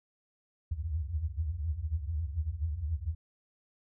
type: tone cluster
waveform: sine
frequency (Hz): 68.2 / 77.1 / 81.2 / 88.4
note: C#2 / D#2 / E2 / F2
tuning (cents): -28 / -15 / -26 / +22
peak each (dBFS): -38 / -36 / -35 / -39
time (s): 0.71-3.15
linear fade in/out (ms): 10
effects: none